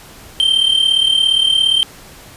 triangle tone with amplitude modulation, 3136 Hz, G7, in tune, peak -6 dBFS, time 0.4-1.83 s, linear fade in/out 0 ms, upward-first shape sine, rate 37.3 Hz, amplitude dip 70%, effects pink hiss -39 dBFS RMS until 2.36 s + resampled to 32000 Hz

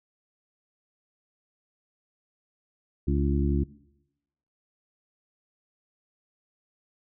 harmonic tone with a mistuned harmonic, 71.2 Hz, C#2, 47 cents sharp, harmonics 1 / 2 / 3 / 4 / 5, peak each -25 / -28 / -30 / -31 / -32 dBFS, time 3.07-3.64 s, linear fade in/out 10 ms, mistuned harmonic 5, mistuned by -48 cents, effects noise-tail reverb RT60 0.9 s tail -21 dB re dry

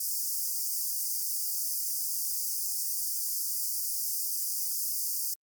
white high-pass noise, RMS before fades -31 dBFS, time 0-5.34 s, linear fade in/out 5 ms, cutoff 4800 Hz, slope 96 dB/octave, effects Opus 24 kbps

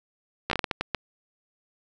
slowing click train, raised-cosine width 0.3 ms, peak -9 dBFS, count 9, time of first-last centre 0.5-0.947 s, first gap 13 ms, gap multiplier 1.4, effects none

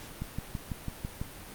click train, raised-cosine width 5 ms, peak -21 dBFS, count 7, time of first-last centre 0.22-1.215 s, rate 6.03 Hz, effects pink hiss -46 dBFS RMS until 1.54 s + Opus 48 kbps

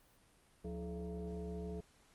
sine tone with frequency modulation, 178 Hz, F3, 33 cents sharp, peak -40 dBFS, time 0.64-1.81 s, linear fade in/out 10 ms, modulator 250 Hz, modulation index 1.3, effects pink hiss -68 dBFS RMS until 2.14 s + Opus 32 kbps

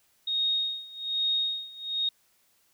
sine tone with tremolo, 3729 Hz, A#7, in tune, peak -23 dBFS, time 0.27-2.09 s, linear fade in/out 5 ms, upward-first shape sine, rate 1.2 Hz, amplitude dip 90%, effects white hiss -67 dBFS RMS until 2.73 s

